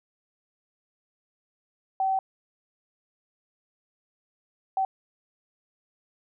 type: tone bursts at uneven times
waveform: sine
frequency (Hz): 767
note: G5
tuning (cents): -38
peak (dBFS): -22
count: 2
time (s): 2-2.19 / 4.77-4.85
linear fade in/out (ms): 2
effects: none